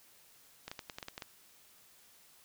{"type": "clicks", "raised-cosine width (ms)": 0.2, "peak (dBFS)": -24, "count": 9, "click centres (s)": [0.68, 0.715, 0.792, 0.898, 0.985, 1.028, 1.084, 1.179, 1.222], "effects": ["white hiss -62 dBFS RMS until 2.44 s"]}